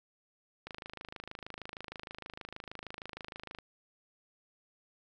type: click train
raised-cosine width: 0.3 ms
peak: -26 dBFS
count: 78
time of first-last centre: 0.67-3.587 s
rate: 26.4 Hz
effects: none

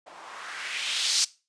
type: noise with low-pass filter sweep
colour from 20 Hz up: violet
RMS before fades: -30 dBFS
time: 0.06-1.25 s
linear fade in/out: 10 ms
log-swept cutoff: 690 to 5600 Hz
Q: 1.9
effects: noise-tail reverb RT60 0.3 s tail -20 dB re dry + resampled to 22050 Hz

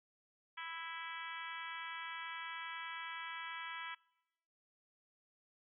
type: harmonic tone with a mistuned harmonic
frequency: 329.6 Hz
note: E4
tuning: in tune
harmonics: 3 / 4 / 5 / 6 / 7 / 8 / 9 / 10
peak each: -49 / -50 / -50 / -50 / -51 / -57 / -56 / -54 dBFS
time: 0.57-3.95 s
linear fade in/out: 10 ms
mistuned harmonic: 9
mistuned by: +19 cents
effects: noise-tail reverb RT60 1.0 s tail -25 dB re dry

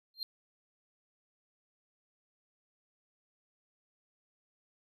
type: tone with exponential growth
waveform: triangle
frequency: 4186 Hz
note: C8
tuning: in tune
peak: -30 dBFS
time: 0.14-0.23 s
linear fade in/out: 1 ms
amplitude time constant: 19 ms
effects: none

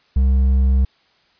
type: tone with hard clipping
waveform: sine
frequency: 66 Hz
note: C2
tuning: 16 cents sharp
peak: -13 dBFS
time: 0.16-0.85 s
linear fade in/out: 5 ms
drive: 4 dB
effects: white hiss -58 dBFS RMS until 1.39 s + resampled to 11025 Hz

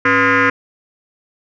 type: tone with frequency modulation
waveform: sine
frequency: 108 Hz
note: A2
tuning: 32 cents flat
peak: -9 dBFS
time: 0.05-0.5 s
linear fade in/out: 5 ms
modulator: 382 Hz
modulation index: 5.2
effects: tanh soft clip ceiling -6 dBFS

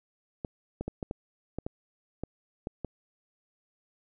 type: clicks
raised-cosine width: 2 ms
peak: -20 dBFS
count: 10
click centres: 0.448 / 0.81 / 0.88 / 1.028 / 1.111 / 1.586 / 1.665 / 2.236 / 2.671 / 2.847 s
effects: none

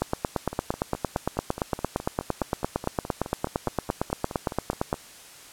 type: two click trains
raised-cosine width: 1 ms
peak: -19 / -9 dBFS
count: 22 / 44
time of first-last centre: 0.53-4.942 / 0.02-4.929 s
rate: 4.76 / 8.76 Hz
effects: white hiss -47 dBFS RMS until 5.52 s + low-pass 11000 Hz 12 dB/octave

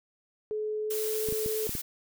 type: tone with pitch glide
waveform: sine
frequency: 427.7 to 433.9 Hz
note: A4 to A4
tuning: -49 to -24 cents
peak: -29 dBFS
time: 0.51-1.67 s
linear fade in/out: 0 ms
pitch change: +25 cents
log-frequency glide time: 0.83-1.13 s
type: noise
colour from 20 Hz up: blue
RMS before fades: -35 dBFS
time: 0.9-1.82 s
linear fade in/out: 10 ms
type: clicks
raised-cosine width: 3 ms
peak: -23 dBFS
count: 5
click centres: 1.287 / 1.325 / 1.461 / 1.693 / 1.752 s
effects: none

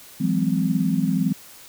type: tone cluster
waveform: sine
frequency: 166.2 / 184 / 205.5 / 258 Hz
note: E3 / F#3 / G#3 / C4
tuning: +15 / -9 / -18 / -24 cents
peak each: -24 dBFS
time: 0.2-1.33 s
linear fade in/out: 10 ms
effects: white hiss -45 dBFS RMS until 1.68 s

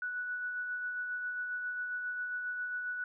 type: tone with tremolo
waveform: sine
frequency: 1477 Hz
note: F#6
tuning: 3 cents flat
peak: -33 dBFS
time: 0.02-3.04 s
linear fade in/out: 2 ms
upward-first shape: sine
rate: 7.4 Hz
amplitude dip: 30%
effects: none

